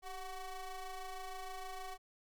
35% pulse ring-modulated tone, 377.2 Hz, F#4, 33 cents sharp, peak -38 dBFS, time 0.02-1.98 s, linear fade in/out 50 ms, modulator 364 Hz, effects none

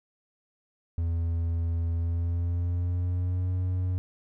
triangle tone with pitch glide, 83.8 to 91.38 Hz, E2 to F#2, +29 to -21 cents, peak -23 dBFS, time 0.98-3.98 s, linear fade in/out 0 ms, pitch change +150 cents, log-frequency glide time 1.94-3.51 s, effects none

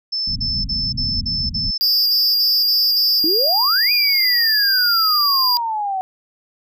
sine tone bursts, 5274 Hz, E8, in tune, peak -19 dBFS, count 11, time 0.12-3.2 s, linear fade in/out 10 ms, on 240 ms, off 44 ms
pink low-pass noise, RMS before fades -26 dBFS, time 0.27-1.71 s, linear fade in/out 5 ms, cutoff 260 Hz, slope 96 dB/octave
square tone, 4819 Hz, D8, 44 cents sharp, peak -15 dBFS, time 1.81-5.57 s, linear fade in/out 0 ms
sine exponential two-way sweep, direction up then down, 299.6 to 2473 to 744 Hz, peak -19 dBFS, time 3.24-6.01 s, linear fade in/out 0 ms, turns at 3.92 s
effects none

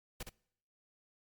pink noise with echo, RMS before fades -41 dBFS, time 0.2-0.23 s, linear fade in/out 5 ms, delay 64 ms, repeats 1, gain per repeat -5 dB, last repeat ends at 0.294 s, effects noise-tail reverb RT60 0.7 s tail -24 dB re dry + MP3 96 kbps

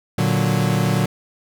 40% pulse chord, Bb augmented, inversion none, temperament equal, 116.54 / 146.83 / 185 Hz, Bb2 / D3 / F#3, 0 / 0 / 0 cents, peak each -20 dBFS, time 0.18-1.06 s, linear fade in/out 5 ms, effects none

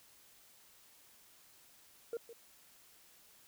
sine tone with echo, 464.1 Hz, A#4, 8 cents flat, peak -33 dBFS, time 2.13-2.17 s, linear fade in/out 2 ms, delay 160 ms, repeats 1, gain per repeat -15 dB, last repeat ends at 2.33 s, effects tanh soft clip ceiling -35 dBFS + white hiss -63 dBFS RMS until 3.47 s

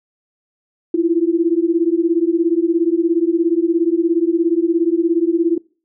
sine beating tone pair, 327.6 / 344.6 Hz, E4 / F4, -11 / -23 cents, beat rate 17 Hz, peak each -16 dBFS, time 0.94-5.58 s, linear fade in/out 5 ms, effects noise-tail reverb RT60 0.4 s tail -25 dB re dry

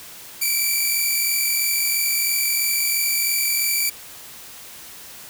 5% pulse tone pair together, 2306 / 2349 Hz, D7 / D7, -32 / 0 cents, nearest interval unison, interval 32 cents, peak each -12 dBFS, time 0.41-3.9 s, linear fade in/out 10 ms, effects white hiss -40 dBFS RMS until 5.29 s

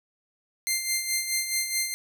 10% pulse tone with tremolo, 2093 Hz, C7, in tune, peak -14 dBFS, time 0.67-1.94 s, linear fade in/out 0 ms, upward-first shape sine, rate 4.7 Hz, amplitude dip 60%, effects none

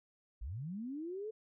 sine linear sweep, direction up, 44.8 to 447.1 Hz, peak -39 dBFS, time 0.41-1.31 s, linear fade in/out 10 ms, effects none

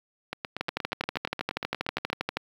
two click trains, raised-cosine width 0.3 ms, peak -11 / -15 dBFS, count 23 / 16, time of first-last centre 0.61-2.37 / 0.33-2.101 s, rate 12.5 / 8.47 Hz, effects high-pass 100 Hz 12 dB/octave + 8-bit

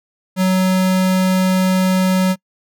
square tone, 186.4 Hz, F#3, 13 cents sharp, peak -13 dBFS, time 0.36-2.36 s, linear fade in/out 50 ms, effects noise-tail reverb RT60 0.1 s tail -26 dB re dry

